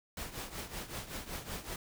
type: noise with tremolo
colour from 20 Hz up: pink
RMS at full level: -39 dBFS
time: 0.17-1.76 s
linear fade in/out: 2 ms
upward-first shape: triangle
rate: 5.3 Hz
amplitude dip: 80%
effects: none